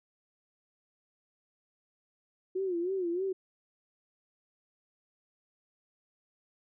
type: tone with vibrato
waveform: sine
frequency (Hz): 362.3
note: F#4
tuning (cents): -36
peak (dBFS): -29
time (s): 2.55-3.33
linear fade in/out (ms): 10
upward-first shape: sine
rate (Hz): 3.2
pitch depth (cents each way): 120
effects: none